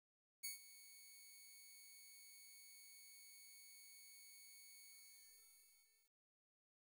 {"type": "tone with ADSR envelope", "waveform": "5% pulse", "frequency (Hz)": 2227, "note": "C#7", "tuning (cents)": 7, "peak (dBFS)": -34, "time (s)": [0.43, 6.19], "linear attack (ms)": 18, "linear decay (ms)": 130, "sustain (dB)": -17, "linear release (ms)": 1300, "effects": ["12-bit"]}